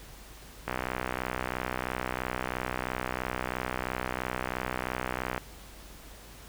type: click train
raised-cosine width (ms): 0.5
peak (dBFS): -15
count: 297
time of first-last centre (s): 0.68-5.378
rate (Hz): 63
effects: added 50 Hz sine -50 dBFS peak until 6.48 s + pink hiss -50 dBFS RMS until 6.48 s